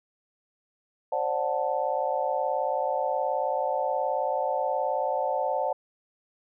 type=chord; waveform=sine; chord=D dominant seventh; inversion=third; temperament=just; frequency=528.6 / 587.3 / 734.2 / 881 Hz; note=C5 / D5 / F#5 / A5; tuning=+18 / 0 / -14 / +2 cents; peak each=-30 dBFS; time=1.12-5.73 s; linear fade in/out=5 ms; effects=none